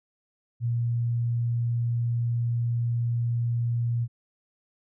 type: tone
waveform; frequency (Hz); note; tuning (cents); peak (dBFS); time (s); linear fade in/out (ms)
sine; 118.3; A#2; +26; -23; 0.6-4.08; 50
effects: none